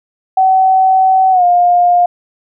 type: tone with pitch glide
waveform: sine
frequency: 758 to 707.2 Hz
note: F#5 to F5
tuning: +42 to +22 cents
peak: -6 dBFS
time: 0.37-2.06 s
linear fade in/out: 5 ms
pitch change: -120 cents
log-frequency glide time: 1.31-1.44 s
effects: none